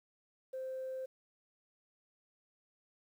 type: tone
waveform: sine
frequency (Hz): 522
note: C5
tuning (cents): -4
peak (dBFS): -37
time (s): 0.53-1.06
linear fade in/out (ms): 10
effects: tanh soft clip ceiling -35 dBFS + 11-bit